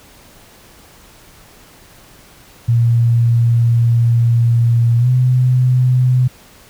sine tone with pitch glide, 117.4 to 126.56 Hz, A#2 to B2, +13 to +43 cents, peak -9 dBFS, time 2.68-6.28 s, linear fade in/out 10 ms, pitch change +130 cents, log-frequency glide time 4.98-5.09 s, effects pink hiss -44 dBFS RMS until 6.69 s

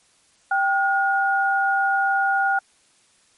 sine tone pair together, 784 / 1436.2 Hz, G5 / F6, 0 / +48 cents, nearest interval minor seventh, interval 1048 cents, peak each -20 dBFS, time 0.51-2.59 s, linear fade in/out 5 ms, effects white hiss -59 dBFS RMS until 3.37 s + MP3 48 kbps

